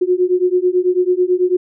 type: beating tone pair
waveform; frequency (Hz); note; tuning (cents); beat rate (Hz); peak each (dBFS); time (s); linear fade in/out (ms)
sine; 358.2 / 367.3; F4 / F#4; +44 / -13; 9.1; -15; 0.01-1.57; 10
effects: none